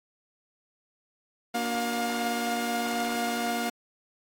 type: tone cluster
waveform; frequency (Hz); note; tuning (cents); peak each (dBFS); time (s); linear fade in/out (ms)
sawtooth; 235.3 / 291.5 / 364.3 / 710; A#3 / D4 / F#4 / F5; +16 / -13 / -27 / +28; -27 / -35 / -35 / -26; 1.54-3.7; 10
effects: AAC 64 kbps